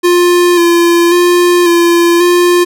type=tone with vibrato; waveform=square; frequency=347.3 Hz; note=F4; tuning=10 cents flat; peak=-6 dBFS; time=0.03-2.65 s; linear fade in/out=20 ms; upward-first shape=square; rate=0.92 Hz; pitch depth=24 cents each way; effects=none